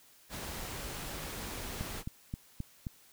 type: noise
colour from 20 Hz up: pink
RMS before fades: -41 dBFS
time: 0.29-2.04 s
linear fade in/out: 50 ms
type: click train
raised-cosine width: 5 ms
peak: -24 dBFS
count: 5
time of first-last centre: 1.81-2.868 s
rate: 3.78 Hz
effects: white hiss -61 dBFS RMS until 3.12 s